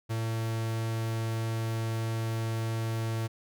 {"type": "tone", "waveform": "45% pulse", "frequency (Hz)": 112.7, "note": "A2", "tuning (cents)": 42, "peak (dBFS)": -29, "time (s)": [0.09, 3.28], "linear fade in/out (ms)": 20, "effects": []}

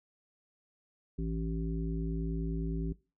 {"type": "harmonic tone", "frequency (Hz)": 54.9, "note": "A1", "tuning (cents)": -3, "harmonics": [1, 3, 5, 7], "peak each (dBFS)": [-34, -36, -40, -43], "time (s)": [1.18, 2.93], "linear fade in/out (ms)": 10, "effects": ["noise-tail reverb RT60 0.3 s tail -20 dB re dry"]}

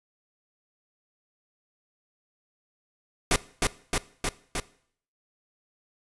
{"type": "noise with echo", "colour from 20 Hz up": "pink", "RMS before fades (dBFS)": -21, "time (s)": [3.31, 3.36], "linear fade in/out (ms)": 2, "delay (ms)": 310, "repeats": 4, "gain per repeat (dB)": -2, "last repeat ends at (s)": 4.6, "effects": ["noise-tail reverb RT60 0.6 s tail -20 dB re dry", "resampled to 24000 Hz"]}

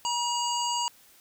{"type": "harmonic tone with a mistuned harmonic", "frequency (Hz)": 957, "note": "A#5", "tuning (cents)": 45, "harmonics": [1, 3, 5, 7, 8], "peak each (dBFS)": [-28, -33, -35, -36, -37], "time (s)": [0.05, 0.88], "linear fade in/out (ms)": 0, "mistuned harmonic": 5, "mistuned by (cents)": -33, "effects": ["white hiss -57 dBFS RMS until 1.2 s"]}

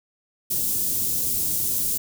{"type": "band-stop noise", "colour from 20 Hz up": "white", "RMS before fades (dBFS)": -24, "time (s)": [0.5, 1.98], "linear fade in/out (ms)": 10, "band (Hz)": [280, 7800], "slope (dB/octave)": 12, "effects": []}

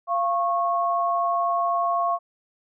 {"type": "tone pair together", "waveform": "sine", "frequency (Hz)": [691.1, 1097], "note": ["F5", "C#6"], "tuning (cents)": [-18, -18], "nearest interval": "minor sixth", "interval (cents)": 800, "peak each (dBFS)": -23, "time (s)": [0.07, 2.19], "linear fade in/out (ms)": 50, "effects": []}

